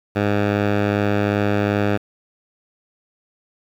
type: tone with low-pass filter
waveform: 10% pulse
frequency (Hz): 102.6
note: G#2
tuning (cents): -21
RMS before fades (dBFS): -19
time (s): 0.15-1.98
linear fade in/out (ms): 20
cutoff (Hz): 2500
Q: 0.82
effects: 7-bit